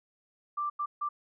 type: tone bursts at uneven times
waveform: sine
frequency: 1178 Hz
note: D6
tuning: 5 cents sharp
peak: -29 dBFS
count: 3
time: 0.57-0.7 / 0.79-0.86 / 1.01-1.09 s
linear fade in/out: 10 ms
effects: none